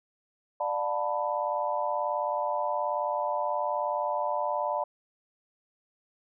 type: chord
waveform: sine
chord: B half-diminished seventh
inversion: first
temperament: just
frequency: 592.7 / 711.2 / 889 / 987.8 Hz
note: D5 / F5 / A5 / B5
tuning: +16 / +31 / +18 / 0 cents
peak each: -31 / -34 / -32 / -32 dBFS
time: 0.6-4.84 s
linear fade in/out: 5 ms
effects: none